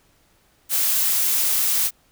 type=noise; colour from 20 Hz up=blue; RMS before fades=-20 dBFS; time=0.69-1.91 s; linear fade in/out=50 ms; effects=pink hiss -60 dBFS RMS until 2.11 s